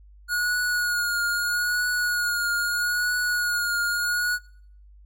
square tone with vibrato, 1444 Hz, F#6, 43 cents flat, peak -23 dBFS, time 0.28-4.39 s, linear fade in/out 50 ms, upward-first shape triangle, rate 0.78 Hz, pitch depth 32 cents each way, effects noise-tail reverb RT60 0.6 s tail -23 dB re dry + added 50 Hz sine -47 dBFS peak until 5.05 s

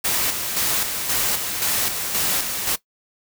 white noise with tremolo, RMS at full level -21 dBFS, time 0.04-2.76 s, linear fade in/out 10 ms, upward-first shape square, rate 1.9 Hz, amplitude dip 45%, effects noise-tail reverb RT60 0.1 s tail -17 dB re dry

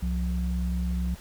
sine tone pair together, 65.41 / 178.09 Hz, C2 / F3, 0 / +34 cents, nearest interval octave + perfect fourth, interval 1734 cents, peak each -26 / -30 dBFS, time 0.02-1.15 s, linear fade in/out 10 ms, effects pink hiss -49 dBFS RMS until 1.2 s

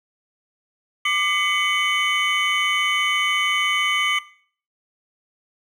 triangle tone cluster, 1187 / 2040 / 2226 / 3011 Hz, D6 / C7 / C#7 / F#7, +18 / -44 / +7 / +30 cents, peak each -22 dBFS, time 1.05-4.19 s, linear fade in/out 5 ms, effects noise-tail reverb RT60 0.5 s tail -18 dB re dry

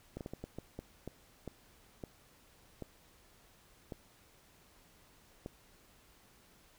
slowing click train, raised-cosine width 2 ms, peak -28 dBFS, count 13, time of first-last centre 0.17-5.461 s, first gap 38 ms, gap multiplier 1.4, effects pink hiss -64 dBFS RMS until 6.78 s

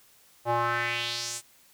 square tone with band-pass filter sweep, 118.5 Hz, A#2, 29 cents sharp, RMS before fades -29 dBFS, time 0.45-1.42 s, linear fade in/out 50 ms, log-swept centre 710 to 8700 Hz, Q 2.7, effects white hiss -59 dBFS RMS until 1.73 s

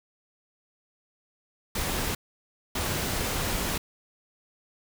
pink noise bursts at uneven times, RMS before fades -29 dBFS, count 2, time 1.75-2.15 / 2.75-3.78 s, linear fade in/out 5 ms, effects none

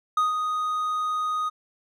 triangle tone with ADSR envelope, 1244.5 Hz, D#6, in tune, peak -16 dBFS, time 0.17-1.5 s, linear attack 4 ms, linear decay 150 ms, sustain -6 dB, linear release 21 ms, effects none

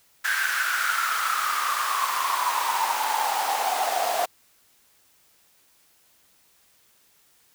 pink noise with high-pass filter sweep, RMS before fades -25 dBFS, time 0.24-4.26 s, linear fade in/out 10 ms, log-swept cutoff 1600 to 690 Hz, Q 8.7, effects white hiss -61 dBFS RMS until 7.54 s

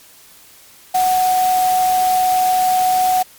sine tone in noise, 740 Hz, F#5, in tune, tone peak -12 dBFS, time 0.94-3.23 s, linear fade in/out 10 ms, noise white, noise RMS -26 dBFS, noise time 0.94-3.23 s, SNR +11 dB, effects white hiss -45 dBFS RMS until 3.38 s + MP3 96 kbps

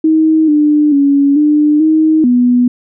sine tone with pitch steps, 316.1 / 298.6 / 281.1 / 299 / 314.3 / 245.7 Hz, D#4 / D4 / C#4 / D4 / D#4 / B3, +27 / +29 / +24 / +31 / +18 / -9 cents, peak -6 dBFS, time 0.04-2.68 s, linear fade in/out 5 ms, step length 440 ms, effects none

